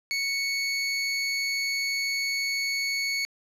25% pulse tone, 2217 Hz, C#7, in tune, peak -22 dBFS, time 0.11-3.25 s, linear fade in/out 0 ms, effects low-pass 10000 Hz 12 dB/octave + 10-bit

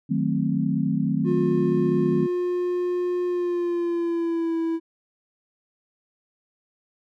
sine chord, D# diminished seventh, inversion none, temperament equal, 155.56 / 185 / 220 / 261.6 Hz, D#3 / F#3 / A3 / C4, 0 / 0 / 0 / 0 cents, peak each -26 dBFS, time 0.09-2.27 s, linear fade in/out 20 ms
triangle tone with pitch glide, 356.7 to 329 Hz, F4 to E4, +37 to -3 cents, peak -20 dBFS, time 1.24-4.8 s, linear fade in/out 50 ms, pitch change -140 cents, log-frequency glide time 3.26-4.58 s
effects none

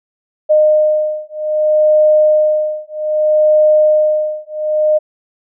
sine beating tone pair, 612 / 612.63 Hz, D#5 / D#5, -29 / -27 cents, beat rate 0.63 Hz, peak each -12 dBFS, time 0.49-4.99 s, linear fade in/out 20 ms, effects none

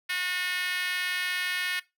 5% pulse tone with high-pass filter, 362.8 Hz, F#4, 34 cents flat, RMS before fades -30 dBFS, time 0.09-1.8 s, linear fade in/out 10 ms, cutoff 1800 Hz, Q 2.8, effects noise-tail reverb RT60 0.2 s tail -19 dB re dry

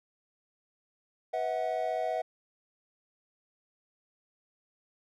triangle chord, B suspended fourth, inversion none, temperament equal with one note detuned, 493.9 / 644.9 / 740 Hz, B4 / E5 / F#5, 0 / -38 / 0 cents, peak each -35 / -30 / -31 dBFS, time 1.33-2.22 s, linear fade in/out 10 ms, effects none

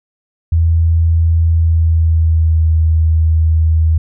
sine tone with pitch glide, 82.41 to 80.16 Hz, E2 to E2, 0 to -48 cents, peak -8 dBFS, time 0.52-3.98 s, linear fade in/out 5 ms, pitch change -48 cents, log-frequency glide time 1.48-2.68 s, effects none

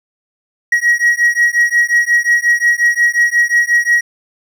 triangle beating tone pair, 1900 / 1905.6 Hz, A#6 / A#6, +33 / +38 cents, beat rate 5.6 Hz, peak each -11 dBFS, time 0.72-4.01 s, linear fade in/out 5 ms, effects none

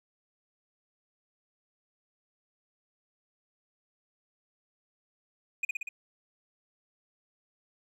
triangle tone with echo, 2467 Hz, D#7, 15 cents flat, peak -25 dBFS, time 5.63-5.65 s, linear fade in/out 5 ms, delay 60 ms, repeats 4, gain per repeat -2 dB, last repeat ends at 5.89 s, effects none

